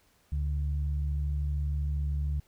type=tone pair together; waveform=sine; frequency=72.28 / 145.1 Hz; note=D2 / D3; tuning=-27 / -21 cents; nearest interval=octave; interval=1206 cents; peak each=-27 / -35 dBFS; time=0.32-2.4 s; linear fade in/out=5 ms; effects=tanh soft clip ceiling -20 dBFS + pink hiss -66 dBFS RMS until 2.47 s